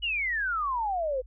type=exponential sweep; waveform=sine; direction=down; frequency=2970 to 493.9 Hz; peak=-26 dBFS; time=0.02-1.22 s; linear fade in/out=20 ms; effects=added 50 Hz sine -45 dBFS peak until 1.26 s

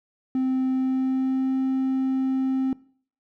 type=tone with pitch glide; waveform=triangle; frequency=260.3 to 263.6 Hz; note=C4 to C4; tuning=-9 to +13 cents; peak=-18 dBFS; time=0.35-2.73 s; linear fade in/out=2 ms; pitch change=+22 cents; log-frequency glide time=0.69-1.57 s; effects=noise-tail reverb RT60 0.5 s tail -22 dB re dry + tanh soft clip ceiling -14 dBFS

